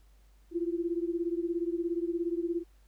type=beating tone pair; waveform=sine; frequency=335.6 / 352.6 Hz; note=E4 / F4; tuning=+31 / +17 cents; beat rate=17 Hz; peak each=-31 / -33 dBFS; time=0.51-2.64 s; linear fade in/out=50 ms; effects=added 50 Hz sine -57 dBFS peak until 2.87 s + pink hiss -70 dBFS RMS until 2.87 s